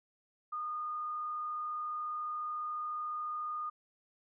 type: tone with frequency modulation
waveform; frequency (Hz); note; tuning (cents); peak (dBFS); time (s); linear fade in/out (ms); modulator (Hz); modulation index
sine; 1224; D#6; -29; -35; 0.52-3.7; 10; 34.2; 0.28
effects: none